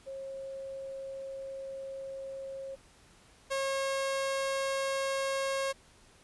sine / sawtooth tone pair in turn, 540 / 542.5 Hz, C#5 / C#5, -45 / -37 cents, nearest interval unison, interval 8 cents, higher second, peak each -38 / -26 dBFS, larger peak second, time 0.06-2.76 / 3.5-5.73 s, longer first, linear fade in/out 20 ms, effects pink hiss -60 dBFS RMS until 6.23 s + resampled to 24000 Hz

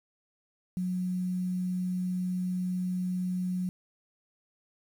sine tone with quantisation, 182.2 Hz, F#3, 26 cents flat, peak -28 dBFS, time 0.77-3.69 s, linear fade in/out 0 ms, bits 9, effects none

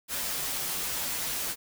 white noise with comb filter, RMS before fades -32 dBFS, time 0.08-1.56 s, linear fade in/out 50 ms, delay 9.6 ms, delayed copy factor -0.6, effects none

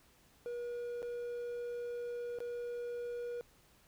triangle tone with dropouts, 480.3 Hz, B4, 48 cents flat, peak -36 dBFS, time 0.46-3.41 s, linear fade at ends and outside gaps 0 ms, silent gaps 1.02-1.028 / 2.387-2.404 s, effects pink hiss -66 dBFS RMS until 3.87 s

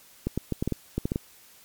clicks, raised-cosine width 3 ms, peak -13 dBFS, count 10, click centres 0.27 / 0.376 / 0.523 / 0.625 / 0.676 / 0.723 / 0.98 / 1.055 / 1.119 / 1.159 s, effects white hiss -54 dBFS RMS until 1.64 s + MP3 96 kbps

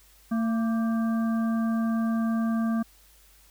harmonic tone with a mistuned harmonic, 225.8 Hz, A3, 45 cents sharp, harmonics 1 / 3 / 5 / 7, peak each -23 / -37 / -38 / -43 dBFS, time 0.31-2.83 s, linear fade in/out 10 ms, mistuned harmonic 5, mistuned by +64 cents, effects added 50 Hz sine -58 dBFS peak until 3.5 s + white hiss -58 dBFS RMS until 3.5 s

